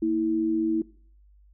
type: tone pair together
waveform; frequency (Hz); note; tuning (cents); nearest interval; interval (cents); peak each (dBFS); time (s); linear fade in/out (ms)
sine; 229.7 / 324.8; A#3 / E4; -25 / -26; tritone; 599; -29 / -22; 0.02-0.82; 5
effects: noise-tail reverb RT60 0.5 s tail -21 dB re dry + added 50 Hz sine -53 dBFS peak until 1.53 s